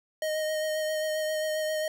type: tone with vibrato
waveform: square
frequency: 621 Hz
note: D#5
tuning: 3 cents flat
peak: -28 dBFS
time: 0.22-1.88 s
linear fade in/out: 2 ms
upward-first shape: sine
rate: 7.5 Hz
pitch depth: 16 cents each way
effects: none